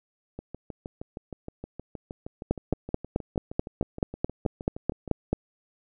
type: two click trains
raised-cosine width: 2 ms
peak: -10 / -23 dBFS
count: 14 / 31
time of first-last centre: 2.51-5.33 / 0.39-5.077 s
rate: 4.61 / 6.4 Hz
effects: none